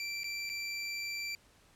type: tone with dropouts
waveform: 25% pulse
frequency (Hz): 2347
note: D7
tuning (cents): -2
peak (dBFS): -32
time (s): 0-1.35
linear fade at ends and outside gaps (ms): 1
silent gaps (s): 0.234-0.242 / 0.493-0.498
effects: pink hiss -64 dBFS RMS until 1.75 s + low-pass 11000 Hz 12 dB/octave